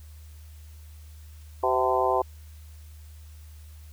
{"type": "harmonic tone with a mistuned harmonic", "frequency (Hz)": 127.9, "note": "C3", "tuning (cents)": -39, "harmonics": [3, 4, 5, 6, 7, 8], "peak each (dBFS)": [-28, -28, -28, -28, -28, -28], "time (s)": [1.63, 2.22], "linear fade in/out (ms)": 5, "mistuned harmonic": 5, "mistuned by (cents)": 52, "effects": ["added 76 Hz sine -43 dBFS peak until 3.92 s", "white hiss -58 dBFS RMS until 3.92 s"]}